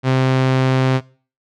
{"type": "tone", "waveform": "sawtooth", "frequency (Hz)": 130.81, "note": "C3", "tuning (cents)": 0, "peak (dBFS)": -9, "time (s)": [0.03, 1.01], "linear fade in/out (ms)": 50, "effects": ["noise-tail reverb RT60 0.4 s tail -21 dB re dry", "low-pass 4000 Hz 12 dB/octave"]}